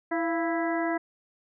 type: harmonic tone with a mistuned harmonic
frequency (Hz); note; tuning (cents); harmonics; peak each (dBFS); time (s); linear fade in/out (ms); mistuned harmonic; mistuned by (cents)
329.6; E4; 0; 1 / 2 / 3 / 4 / 5 / 6; -28 / -30 / -35 / -39 / -36 / -37; 0.11-0.98; 10; 2; +59
effects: none